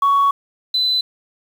sine tone pair in turn, 1118 / 4014 Hz, C#6 / B7, +14 / +27 cents, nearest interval octave + minor seventh, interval 2213 cents, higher second, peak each -10 / -14 dBFS, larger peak first, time 0.02-0.31 / 0.74-1.01 s, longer first, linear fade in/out 5 ms, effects tanh soft clip ceiling -9 dBFS + 7-bit

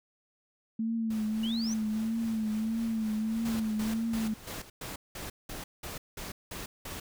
sine tone with vibrato, 221.5 Hz, A3, 12 cents sharp, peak -28 dBFS, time 0.79-4.34 s, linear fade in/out 5 ms, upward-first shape triangle, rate 1.6 Hz, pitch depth 65 cents each way
pink noise with tremolo, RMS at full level -47 dBFS, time 1.1-4.7 s, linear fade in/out 5 ms, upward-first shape sine, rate 3.6 Hz, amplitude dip 40%
sine exponential sweep, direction up, 2859 to 6272 Hz, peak -36 dBFS, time 1.43-1.74 s, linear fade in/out 5 ms
pink noise bursts, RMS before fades -40 dBFS, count 11, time 3.45-7 s, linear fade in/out 5 ms, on 150 ms, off 190 ms
effects none

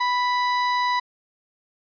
35% pulse tone, 987.8 Hz, B5, in tune, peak -18 dBFS, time 0-1 s, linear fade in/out 10 ms, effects resampled to 11025 Hz

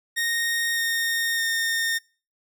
sawtooth tone with pitch steps, 1856 / 1843.2 / 1830.4 Hz, A#6 / A#6 / A#6, -8 / -20 / -32 cents, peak -19 dBFS, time 0.16-1.99 s, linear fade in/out 20 ms, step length 610 ms, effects noise-tail reverb RT60 0.4 s tail -26 dB re dry

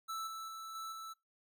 square tone with level steps, 1318.5 Hz, E6, in tune, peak -39 / -43 / -45 / -42 / -45 dBFS, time 0.08-1.14 s, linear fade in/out 20 ms, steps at 0.27 / 0.48 / 0.75 / 0.92 s, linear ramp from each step 2 ms, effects noise-tail reverb RT60 0.2 s tail -22 dB re dry

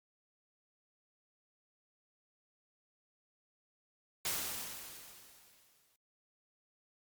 white noise with exponential decay, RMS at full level -34 dBFS, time 4.25-5.96 s, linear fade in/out 2 ms, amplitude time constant 370 ms, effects MP3 96 kbps

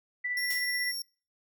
sine tone with tremolo, 1975.5 Hz, B6, in tune, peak -28 dBFS, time 0.24-0.92 s, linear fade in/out 10 ms, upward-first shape triangle, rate 16 Hz, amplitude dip 40%
sawtooth tone, 5520 Hz, F8, 21 cents flat, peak -31 dBFS, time 0.37-1.02 s, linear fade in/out 2 ms
blue noise with exponential decay, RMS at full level -34 dBFS, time 0.5-0.8 s, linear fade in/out 5 ms, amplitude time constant 64 ms
effects noise-tail reverb RT60 0.4 s tail -25 dB re dry

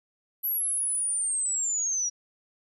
sine linear sweep, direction down, 11840 to 5680 Hz, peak -25 dBFS, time 0.43-2.1 s, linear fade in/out 20 ms, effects none

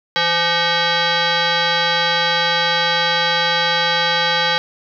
sine tone with frequency modulation, 1199 Hz, D6, 36 cents sharp, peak -14 dBFS, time 0.16-4.58 s, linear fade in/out 0 ms, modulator 683 Hz, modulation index 4.8, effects none

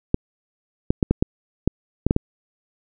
clicks, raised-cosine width 3 ms, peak -3 dBFS, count 9, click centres 0.144 / 0.905 / 1.028 / 1.11 / 1.225 / 1.676 / 2.066 / 2.109 / 2.164 s, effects none

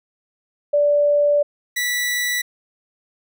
sine / sawtooth tone pair in turn, 583 / 1961 Hz, D5 / B6, -13 / -13 cents, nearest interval octave + major sixth, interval 2100 cents, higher second, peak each -13 / -16 dBFS, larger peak first, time 0.73-1.43 / 1.76-2.42 s, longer first, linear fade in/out 10 ms, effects none

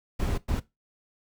brown noise bursts at uneven times, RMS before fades -27 dBFS, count 2, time 0.19-0.38 / 0.48-0.6 s, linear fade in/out 10 ms, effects noise-tail reverb RT60 0.2 s tail -18 dB re dry

